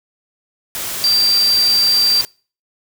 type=tone in noise; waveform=sine; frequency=4699 Hz; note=D8; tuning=in tune; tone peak=-11 dBFS; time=1.04-2.21 s; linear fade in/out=0 ms; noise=white; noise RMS=-24 dBFS; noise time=0.75-2.25 s; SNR=+10 dB; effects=noise-tail reverb RT60 0.4 s tail -26 dB re dry